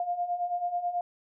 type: beating tone pair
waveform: sine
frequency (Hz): 698.5 / 707.7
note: F5 / F5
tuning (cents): 0 / +23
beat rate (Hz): 9.2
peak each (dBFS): -34 / -29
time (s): 0-1.01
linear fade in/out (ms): 2
effects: none